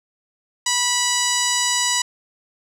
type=tone with low-pass filter; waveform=10% pulse; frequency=980 Hz; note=B5; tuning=14 cents flat; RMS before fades=-20 dBFS; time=0.66-2.02 s; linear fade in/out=5 ms; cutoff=8300 Hz; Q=6.2; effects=none